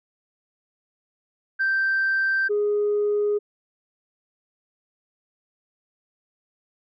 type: tone pair in turn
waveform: sine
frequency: 1565 / 414.5 Hz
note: G6 / G#4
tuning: -3 / -3 cents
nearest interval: octave + major seventh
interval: 2300 cents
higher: first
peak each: -18 dBFS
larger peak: neither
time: 1.59-2.49 / 2.49-3.39 s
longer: neither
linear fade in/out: 20 ms
effects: tanh soft clip ceiling -16 dBFS